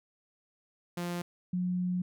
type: tone pair in turn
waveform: sawtooth / sine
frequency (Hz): 174.61 / 180.35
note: F3 / F#3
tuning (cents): 0 / -44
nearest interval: minor second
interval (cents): 56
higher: second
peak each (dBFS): -29 / -28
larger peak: second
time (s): 0.97-1.22 / 1.53-2.02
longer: second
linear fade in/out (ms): 5
effects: none